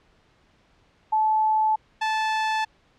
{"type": "tone pair in turn", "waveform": ["sine", "sawtooth"], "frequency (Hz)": [868, 873.5], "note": ["A5", "A5"], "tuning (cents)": [-24, -13], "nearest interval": "unison", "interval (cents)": 11, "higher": "second", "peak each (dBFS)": -18, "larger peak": "neither", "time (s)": [[1.12, 1.76], [2.01, 2.65]], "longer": "neither", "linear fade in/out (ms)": 10, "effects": ["pink hiss -61 dBFS RMS until 2.98 s", "low-pass 4000 Hz 12 dB/octave"]}